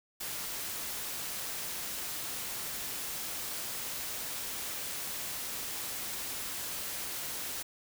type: noise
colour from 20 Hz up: white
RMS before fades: -38 dBFS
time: 0.2-7.63 s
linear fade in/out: 10 ms
effects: none